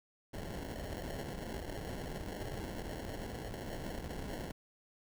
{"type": "noise with sample-and-hold", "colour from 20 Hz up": "pink", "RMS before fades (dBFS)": -42, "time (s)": [0.33, 4.52], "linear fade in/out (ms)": 10, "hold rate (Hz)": 1225, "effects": []}